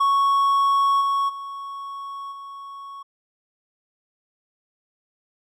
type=tone with level steps; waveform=triangle; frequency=1108.7 Hz; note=C#6; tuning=in tune; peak=-14 / -17 / -29 / -33 dBFS; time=0-3.03 s; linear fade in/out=10 ms; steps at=1 / 1.28 / 2.31 s; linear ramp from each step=20 ms; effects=none